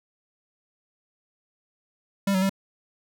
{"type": "tone with pitch steps", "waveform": "square", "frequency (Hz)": [197.5, 187.7, 194.3], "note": ["G3", "F#3", "G3"], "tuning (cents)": [13, 25, -15], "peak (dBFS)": -21, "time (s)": [2.27, 2.495], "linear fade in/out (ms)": 5, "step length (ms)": 75, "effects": []}